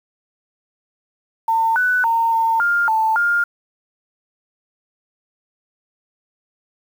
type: tone with pitch steps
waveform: sine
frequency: 903 / 1491 / 916 / 906 / 1404 / 883 / 1409 Hz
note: A5 / F#6 / A#5 / A#5 / F6 / A5 / F6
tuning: +45 / +13 / -31 / -50 / +9 / +6 / +15 cents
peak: -14 dBFS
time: 1.48-3.44 s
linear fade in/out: 5 ms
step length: 280 ms
effects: 7-bit